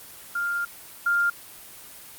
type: tone pair in turn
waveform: sine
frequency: 1400 / 1400 Hz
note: F6 / F6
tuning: +4 / +4 cents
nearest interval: unison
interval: 0 cents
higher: neither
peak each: -24 / -19 dBFS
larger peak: second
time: 0.35-0.65 / 1.06-1.3 s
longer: first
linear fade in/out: 5 ms
effects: white hiss -44 dBFS RMS until 2.18 s + Opus 24 kbps